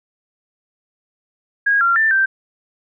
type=tone with pitch steps; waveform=sine; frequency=1639 / 1379 / 1778 / 1566 Hz; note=G#6 / F6 / A6 / G6; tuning=-23 / -22 / +18 / -2 cents; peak=-12 dBFS; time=1.66-2.26 s; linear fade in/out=10 ms; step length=150 ms; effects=none